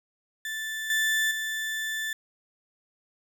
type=tone with level steps; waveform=35% pulse; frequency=1760 Hz; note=A6; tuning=in tune; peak=-29 / -21 / -27 dBFS; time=0.45-2.13 s; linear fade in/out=2 ms; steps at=0.9 / 1.31 s; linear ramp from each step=2 ms; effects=9-bit